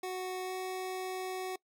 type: tone with pitch glide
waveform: 25% pulse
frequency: 370 to 372.6 Hz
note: F#4 to F#4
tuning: 0 to +12 cents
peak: -32 dBFS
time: 0.03-1.56 s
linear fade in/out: 5 ms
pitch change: +12 cents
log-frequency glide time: 0.44-0.52 s
effects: noise-tail reverb RT60 0.1 s tail -22 dB re dry